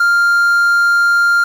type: tone with quantisation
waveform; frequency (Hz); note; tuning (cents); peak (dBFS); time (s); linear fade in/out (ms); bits
triangle; 1396.9; F6; 0; -7; 0-1.44; 5; 6
effects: none